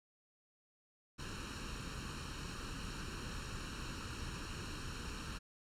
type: noise with comb filter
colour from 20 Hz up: pink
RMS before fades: -44 dBFS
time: 1.18-5.39 s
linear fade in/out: 20 ms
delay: 0.72 ms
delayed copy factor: +0.75
effects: low-pass 7000 Hz 12 dB/octave